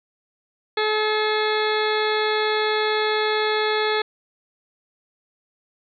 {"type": "harmonic tone", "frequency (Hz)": 428.9, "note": "A4", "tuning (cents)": -44, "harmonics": [1, 2, 3, 4, 5, 6, 8, 9, 10], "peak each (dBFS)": [-22, -27, -29, -28, -30, -35, -30, -35, -33], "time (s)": [0.77, 4.02], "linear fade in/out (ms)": 5, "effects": []}